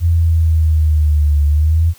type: exponential two-way sweep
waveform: sine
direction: down then up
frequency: 84.9 to 72.7 to 84.9 Hz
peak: -9 dBFS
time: 0-1.94 s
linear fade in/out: 50 ms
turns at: 1.45 s
effects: white hiss -46 dBFS RMS until 1.98 s